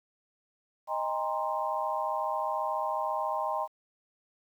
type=chord; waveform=sine; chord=C minor seventh; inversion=first; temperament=equal with one note detuned; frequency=622.3 / 804.2 / 932.3 / 1046.5 Hz; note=Eb5 / G5 / Bb5 / C6; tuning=0 / +44 / 0 / 0 cents; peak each=-34 dBFS; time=0.87-3.68 s; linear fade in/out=50 ms; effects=10-bit